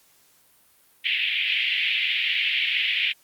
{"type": "band-pass noise", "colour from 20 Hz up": "white", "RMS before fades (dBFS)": -24, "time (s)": [1.04, 3.13], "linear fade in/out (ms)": 20, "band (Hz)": [2100, 3200], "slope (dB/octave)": 48, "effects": ["white hiss -59 dBFS RMS until 3.23 s", "Opus 48 kbps"]}